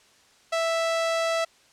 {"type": "tone", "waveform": "sawtooth", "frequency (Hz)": 659.3, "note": "E5", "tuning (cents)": 0, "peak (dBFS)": -19, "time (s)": [0.52, 1.45], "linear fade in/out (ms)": 10, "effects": ["white hiss -58 dBFS RMS until 1.72 s", "low-pass 7000 Hz 12 dB/octave"]}